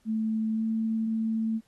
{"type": "tone with pitch glide", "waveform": "sine", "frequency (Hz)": [220, 222.6], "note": ["A3", "A3"], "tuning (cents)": [0, 20], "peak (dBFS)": -25, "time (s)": [0.05, 1.61], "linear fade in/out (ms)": 50, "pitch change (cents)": 20, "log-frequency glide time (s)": [0.54, 0.63], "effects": ["pink hiss -68 dBFS RMS until 1.67 s", "AAC 32 kbps"]}